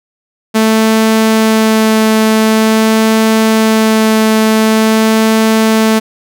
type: tone with vibrato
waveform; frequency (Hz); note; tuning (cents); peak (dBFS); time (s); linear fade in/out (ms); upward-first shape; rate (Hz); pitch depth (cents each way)
sawtooth; 220; A3; 0; -3; 0.54-6; 20; sine; 0.46; 8
effects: none